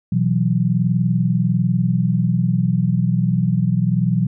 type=chord; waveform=sine; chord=B suspended fourth; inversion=none; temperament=equal; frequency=123.47 / 164.81 / 185 Hz; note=B2 / E3 / F#3; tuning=0 / 0 / 0 cents; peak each=-19 dBFS; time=0.12-4.27 s; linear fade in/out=5 ms; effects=none